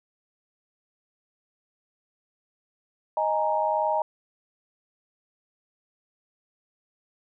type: chord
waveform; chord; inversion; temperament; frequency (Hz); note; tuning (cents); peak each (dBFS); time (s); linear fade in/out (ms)
sine; D# suspended fourth; none; equal; 622.3 / 830.6 / 932.3; D#5 / G#5 / A#5; 0 / 0 / 0; -26 / -27 / -26; 3.17-4.02; 2
effects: none